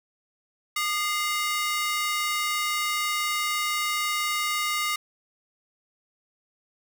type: ring-modulated tone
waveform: sawtooth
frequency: 1655 Hz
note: G#6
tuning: 6 cents flat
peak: -18 dBFS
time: 0.76-4.96 s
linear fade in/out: 5 ms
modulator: 437 Hz
effects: none